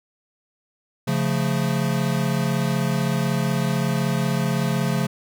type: chord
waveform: square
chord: Db augmented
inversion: none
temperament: equal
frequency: 138.59 / 174.61 / 220 Hz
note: Db3 / F3 / A3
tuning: 0 / 0 / 0 cents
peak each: -24 / -25 / -27 dBFS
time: 1.07-5.07 s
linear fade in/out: 10 ms
effects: none

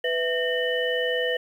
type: tone cluster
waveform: sine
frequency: 496.6 / 656 / 1830 / 2985 Hz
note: B4 / E5 / A#6 / F#7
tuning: +9 / -9 / -32 / +15 cents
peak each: -25 / -32 / -28 / -30 dBFS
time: 0.04-1.37 s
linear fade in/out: 5 ms
effects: 9-bit

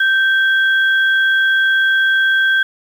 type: tone pair together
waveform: sine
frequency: 1564 / 3314 Hz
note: G6 / G#7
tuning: -4 / -4 cents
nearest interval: octave + minor second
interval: 1300 cents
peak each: -11 / -22 dBFS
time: 0-2.63 s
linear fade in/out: 5 ms
effects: 7-bit

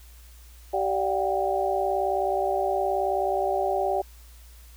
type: tone cluster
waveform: sine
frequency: 386.7 / 584 / 725 / 784 Hz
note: G4 / D5 / F#5 / G5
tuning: -24 / -10 / -35 / 0 cents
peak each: -28 dBFS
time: 0.73-4.02 s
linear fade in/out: 10 ms
effects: added 59 Hz sine -46 dBFS peak until 4.76 s + white hiss -55 dBFS RMS until 4.76 s

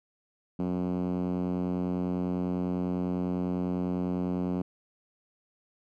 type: tone with band-pass filter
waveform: 5% pulse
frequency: 90 Hz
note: F#2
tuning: 47 cents flat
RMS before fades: -30 dBFS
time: 0.59-4.62 s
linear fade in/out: 5 ms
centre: 210 Hz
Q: 2.6
effects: none

